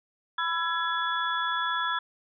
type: tone cluster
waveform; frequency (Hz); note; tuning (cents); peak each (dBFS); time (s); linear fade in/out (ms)
sine; 997 / 1339 / 1675 / 3417; B5 / E6 / G#6 / G#7; +16 / +27 / +14 / +49; -31 / -30 / -31 / -34; 0.38-1.99; 5
effects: none